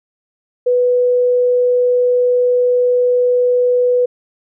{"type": "tone", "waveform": "sine", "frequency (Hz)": 493.9, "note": "B4", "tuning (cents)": 0, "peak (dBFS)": -10, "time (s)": [0.66, 4.06], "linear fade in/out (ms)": 10, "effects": []}